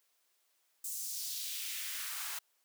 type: noise with high-pass filter sweep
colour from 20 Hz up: white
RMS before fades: -40 dBFS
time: 0.84-2.39 s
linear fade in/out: 5 ms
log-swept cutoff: 8200 to 950 Hz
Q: 1.6
effects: white hiss -75 dBFS RMS until 2.64 s + high-pass 400 Hz 12 dB/octave